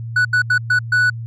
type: tone bursts at uneven times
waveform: triangle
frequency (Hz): 1480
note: F#6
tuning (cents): 0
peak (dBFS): -10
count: 5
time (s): 0.16-0.25 / 0.33-0.42 / 0.5-0.58 / 0.7-0.79 / 0.92-1.1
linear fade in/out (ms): 5
effects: added 115 Hz sine -25 dBFS peak until 1.26 s + resampled to 22050 Hz